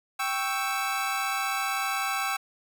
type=chord; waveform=25% pulse; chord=C# diminished; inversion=second; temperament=equal; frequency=784 / 1108.7 / 1318.5 Hz; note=G5 / C#6 / E6; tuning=0 / 0 / 0 cents; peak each=-27 / -29 / -27 dBFS; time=0.19-2.37 s; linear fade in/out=10 ms; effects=none